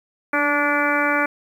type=harmonic tone with a mistuned harmonic; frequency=290 Hz; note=D4; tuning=22 cents flat; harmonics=1 / 2 / 3 / 4 / 5 / 6 / 7 / 8; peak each=-25 / -25 / -27 / -25 / -22 / -27 / -28 / -26 dBFS; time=0.33-1.26 s; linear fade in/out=5 ms; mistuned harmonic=1; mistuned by=+22 cents; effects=8-bit